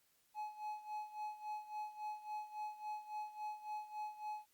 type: tone with tremolo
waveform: triangle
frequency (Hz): 848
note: G#5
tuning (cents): +36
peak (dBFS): -38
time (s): 0.34-4.46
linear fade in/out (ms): 50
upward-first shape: sine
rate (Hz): 3.6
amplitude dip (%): 80
effects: white hiss -75 dBFS RMS until 4.53 s + Opus 48 kbps